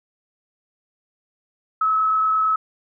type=tone with frequency modulation; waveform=sine; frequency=1291 Hz; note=E6; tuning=37 cents flat; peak=-16 dBFS; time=1.81-2.56 s; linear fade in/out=5 ms; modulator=28.8 Hz; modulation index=0.55; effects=none